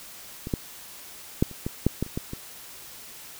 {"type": "clicks", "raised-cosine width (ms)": 3, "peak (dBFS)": [-20, -11, -6, -28, -15, -6, -12, -29, -15, -20], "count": 10, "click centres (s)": [0.471, 0.538, 1.425, 1.513, 1.665, 1.866, 2.026, 2.064, 2.175, 2.334], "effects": ["white hiss -44 dBFS RMS until 3.39 s"]}